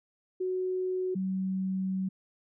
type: tone pair in turn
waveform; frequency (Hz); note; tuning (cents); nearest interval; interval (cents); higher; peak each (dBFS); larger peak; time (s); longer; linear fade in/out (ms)
sine; 370 / 189.21; F#4 / F#3; 0 / +39; octave; 1161; first; -28; neither; 0.4-1.15 / 1.15-2.09; second; 10
effects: none